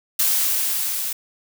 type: noise with level ramp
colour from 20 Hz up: blue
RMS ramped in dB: -18 to -26 dBFS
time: 0.19-1.13 s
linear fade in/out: 5 ms
effects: none